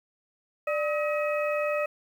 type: harmonic tone with a mistuned harmonic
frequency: 636 Hz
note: D#5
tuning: 38 cents sharp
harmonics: 1 / 2 / 3 / 4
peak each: -26 / -33 / -38 / -34 dBFS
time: 0.67-1.86 s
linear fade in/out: 5 ms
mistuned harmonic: 1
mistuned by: -120 cents
effects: 9-bit